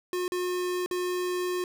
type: tone with dropouts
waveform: square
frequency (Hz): 360.3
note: F#4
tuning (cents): -46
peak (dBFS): -28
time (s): 0.13-1.64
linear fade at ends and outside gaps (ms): 1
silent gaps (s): 0.28-0.32 / 0.861-0.911
effects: none